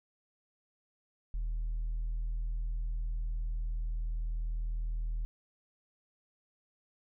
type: tone with tanh clipping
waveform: sine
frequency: 40.14 Hz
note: E1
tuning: 45 cents flat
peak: -32 dBFS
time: 1.34-5.25 s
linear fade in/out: 0 ms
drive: 1 dB
effects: none